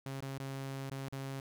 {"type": "tone with dropouts", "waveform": "sawtooth", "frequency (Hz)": 135.6, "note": "C#3", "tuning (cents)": -38, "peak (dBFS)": -35, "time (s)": [0.06, 1.4], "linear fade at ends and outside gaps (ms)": 2, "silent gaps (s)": [[0.205, 0.224], [0.381, 0.4], [0.898, 0.913], [1.085, 1.125]], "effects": []}